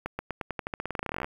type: accelerating click train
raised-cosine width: 0.5 ms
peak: -16 dBFS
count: 24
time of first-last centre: 0.06-1.245 s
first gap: 130 ms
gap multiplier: 0.9
effects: 8-bit